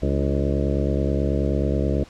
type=harmonic tone with a mistuned harmonic; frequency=69.3 Hz; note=C#2; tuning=in tune; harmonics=1 / 2 / 3 / 4 / 5 / 6 / 7 / 8 / 9; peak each=-23 / -26 / -28 / -29 / -30 / -31 / -31 / -32 / -33 dBFS; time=0.02-2.04 s; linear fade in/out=5 ms; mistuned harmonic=4; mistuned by=+72 cents; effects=pink hiss -48 dBFS RMS until 2.09 s + low-pass 6000 Hz 12 dB/octave